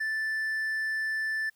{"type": "tone", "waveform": "triangle", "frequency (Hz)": 1760, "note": "A6", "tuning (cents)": 0, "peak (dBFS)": -26, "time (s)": [0, 1.5], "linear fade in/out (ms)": 10, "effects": ["white hiss -70 dBFS RMS until 1.55 s"]}